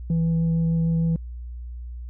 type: tone with vibrato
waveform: sine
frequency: 164.81 Hz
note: E3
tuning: in tune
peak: -16 dBFS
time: 0.1-1.16 s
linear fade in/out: 2 ms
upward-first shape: triangle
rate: 6.6 Hz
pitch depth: 9 cents each way
effects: tanh soft clip ceiling -18 dBFS + added 60 Hz sine -32 dBFS peak until 2.09 s